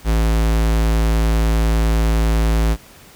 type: tone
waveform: square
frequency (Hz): 55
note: A1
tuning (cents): 0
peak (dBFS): -14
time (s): 0.04-2.77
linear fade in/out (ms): 50
effects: pink hiss -44 dBFS RMS until 3.15 s